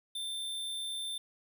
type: tone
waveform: square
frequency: 3566 Hz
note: A7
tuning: 22 cents sharp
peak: -36 dBFS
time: 0.15-1.18 s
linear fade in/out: 5 ms
effects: 11-bit